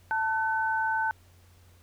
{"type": "tone pair together", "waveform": "sine", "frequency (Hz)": [886, 1514.4], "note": ["A5", "F#6"], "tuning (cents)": [12, 40], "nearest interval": "major sixth", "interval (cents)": 928, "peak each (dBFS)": [-27, -28], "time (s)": [0.11, 1.11], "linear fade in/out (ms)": 0, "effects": ["added 89 Hz sine -55 dBFS peak until 1.82 s", "pink hiss -62 dBFS RMS until 1.82 s"]}